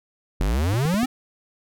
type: exponential sweep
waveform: square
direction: up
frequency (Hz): 41.82 to 268.2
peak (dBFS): -20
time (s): 0.4-1.06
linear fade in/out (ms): 10
type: clicks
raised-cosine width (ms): 3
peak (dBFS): -18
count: 5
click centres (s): 0.411 / 0.738 / 0.854 / 0.942 / 1.032
effects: none